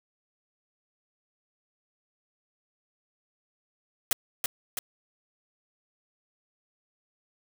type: noise with echo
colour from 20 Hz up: white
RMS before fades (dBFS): -24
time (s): 4.11-4.13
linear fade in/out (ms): 2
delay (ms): 330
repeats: 2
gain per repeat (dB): -4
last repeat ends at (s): 4.79
effects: none